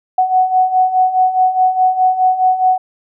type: beating tone pair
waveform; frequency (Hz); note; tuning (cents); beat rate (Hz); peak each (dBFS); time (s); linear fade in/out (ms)
sine; 740 / 744.8; F#5 / F#5; 0 / +11; 4.8; -16 / -11; 0.18-2.78; 5
effects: none